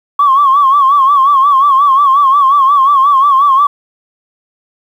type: tone with vibrato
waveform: sine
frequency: 1108.7 Hz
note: C#6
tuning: in tune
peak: -4 dBFS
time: 0.19-3.67 s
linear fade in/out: 5 ms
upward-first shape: sine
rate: 5.6 Hz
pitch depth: 94 cents each way
effects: tanh soft clip ceiling 0 dBFS + 7-bit